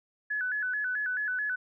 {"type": "tone with vibrato", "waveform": "sine", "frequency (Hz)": 1597, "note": "G6", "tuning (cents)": 32, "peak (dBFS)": -28, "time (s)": [0.3, 1.56], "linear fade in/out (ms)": 10, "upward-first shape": "square", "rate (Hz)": 4.6, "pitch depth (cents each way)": 110, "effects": []}